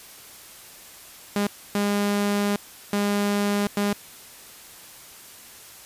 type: tone bursts at uneven times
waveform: sawtooth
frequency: 203.7 Hz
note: G#3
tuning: 33 cents flat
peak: -17 dBFS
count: 4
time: 1.36-1.47 / 1.75-2.56 / 2.93-3.67 / 3.77-3.93 s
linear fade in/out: 2 ms
effects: white hiss -45 dBFS RMS until 5.85 s + resampled to 32000 Hz